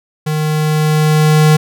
square tone with level ramp, 153.8 Hz, D#3, 20 cents flat, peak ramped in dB -15 to -6 dBFS, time 0.26-1.57 s, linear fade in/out 10 ms, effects none

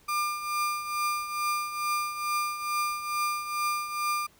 35% pulse tone with tremolo, 1200 Hz, D6, 37 cents sharp, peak -23 dBFS, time 0.08-4.27 s, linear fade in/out 10 ms, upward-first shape triangle, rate 2.3 Hz, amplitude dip 70%, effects pink hiss -60 dBFS RMS until 4.39 s

